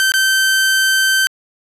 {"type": "tone with dropouts", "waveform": "sawtooth", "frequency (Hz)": 1549, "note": "G6", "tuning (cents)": -21, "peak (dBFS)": -8, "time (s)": [0, 1.27], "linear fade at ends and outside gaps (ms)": 0, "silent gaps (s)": [0.12, 0.139], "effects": ["resampled to 32000 Hz"]}